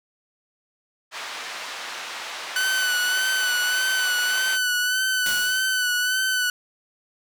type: band-pass noise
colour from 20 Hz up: pink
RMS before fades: -34 dBFS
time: 1.11-4.59 s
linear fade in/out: 50 ms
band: 960 to 5100 Hz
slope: 12 dB/octave
type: tone with vibrato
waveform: sawtooth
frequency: 1500 Hz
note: F#6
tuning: 23 cents sharp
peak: -17 dBFS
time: 2.56-6.5 s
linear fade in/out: 2 ms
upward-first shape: sine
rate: 1.7 Hz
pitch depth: 36 cents each way
type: noise with exponential decay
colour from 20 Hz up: white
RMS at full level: -28 dBFS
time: 5.26-6.14 s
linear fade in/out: 1 ms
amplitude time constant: 190 ms
effects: none